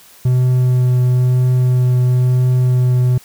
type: tone with vibrato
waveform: triangle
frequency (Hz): 125.9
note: B2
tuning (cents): +34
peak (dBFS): -8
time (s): 0.25-3.18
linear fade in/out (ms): 5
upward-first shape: triangle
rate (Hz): 1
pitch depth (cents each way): 12
effects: white hiss -44 dBFS RMS until 3.24 s

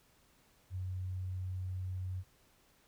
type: tone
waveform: sine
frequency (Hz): 92.5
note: F#2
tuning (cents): 0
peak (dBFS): -36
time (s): 0.7-2.24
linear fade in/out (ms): 50
effects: pink hiss -68 dBFS RMS until 2.87 s

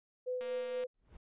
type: tone with tremolo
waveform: sine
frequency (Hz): 503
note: B4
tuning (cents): +32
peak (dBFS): -33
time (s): 0.26-0.87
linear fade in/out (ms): 20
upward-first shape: sine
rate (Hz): 4.2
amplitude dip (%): 40
type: click train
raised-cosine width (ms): 0.3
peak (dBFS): -35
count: 101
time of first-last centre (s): 0.41-0.837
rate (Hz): 234
type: noise with exponential growth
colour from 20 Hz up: brown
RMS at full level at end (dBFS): -47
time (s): 0.94-1.17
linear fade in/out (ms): 5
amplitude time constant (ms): 49
effects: resampled to 8000 Hz

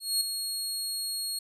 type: tone with ADSR envelope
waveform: 25% pulse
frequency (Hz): 4300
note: C8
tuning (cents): +47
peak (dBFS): -18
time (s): 0-1.39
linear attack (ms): 210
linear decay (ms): 4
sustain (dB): -8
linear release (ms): 5
effects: none

